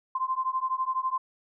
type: beating tone pair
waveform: sine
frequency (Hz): 1036 / 1048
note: C6 / C6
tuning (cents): -17 / +2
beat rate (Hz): 12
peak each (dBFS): -29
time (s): 0.15-1.18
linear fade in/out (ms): 5
effects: none